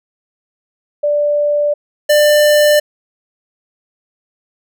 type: tone pair in turn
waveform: sine / square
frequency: 587.3 / 595.2 Hz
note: D5 / D5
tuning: 0 / +23 cents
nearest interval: unison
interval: 23 cents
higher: second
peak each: -11 / -8 dBFS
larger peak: second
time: 1.03-1.74 / 2.09-2.8 s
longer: neither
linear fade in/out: 10 ms
effects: none